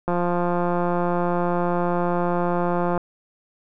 click train, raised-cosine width 1 ms, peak -10 dBFS, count 508, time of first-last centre 0.08-2.977 s, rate 175 Hz, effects none

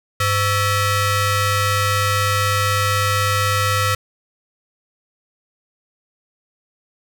sawtooth ring-modulated tone, 612 Hz, D#5, 29 cents flat, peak -9 dBFS, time 0.2-3.95 s, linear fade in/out 5 ms, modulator 712 Hz, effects none

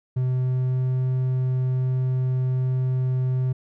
triangle tone with pitch glide, 127.7 to 128.66 Hz, C3 to C3, -42 to -29 cents, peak -18 dBFS, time 0.16-3.53 s, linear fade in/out 10 ms, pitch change +13 cents, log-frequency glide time 0.37-0.99 s, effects none

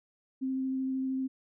sine tone with vibrato, 263.2 Hz, C4, 10 cents sharp, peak -29 dBFS, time 0.41-1.28 s, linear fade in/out 20 ms, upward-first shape sine, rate 13 Hz, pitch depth 9 cents each way, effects none

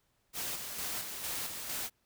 white noise with tremolo, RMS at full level -37 dBFS, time 0.33-1.9 s, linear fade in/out 50 ms, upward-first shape square, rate 2.2 Hz, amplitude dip 40%, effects pink hiss -75 dBFS RMS until 2.05 s

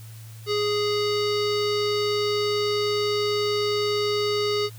square tone with low-pass filter, 415.3 Hz, G#4, in tune, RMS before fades -24 dBFS, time 0.46-4.7 s, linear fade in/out 50 ms, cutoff 4500 Hz, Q 4, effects added 111 Hz sine -39 dBFS peak until 4.78 s + white hiss -50 dBFS RMS until 4.78 s

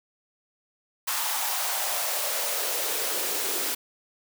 white noise with high-pass filter sweep, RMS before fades -28 dBFS, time 1.07-3.75 s, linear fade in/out 10 ms, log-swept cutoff 960 to 330 Hz, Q 2.9, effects none

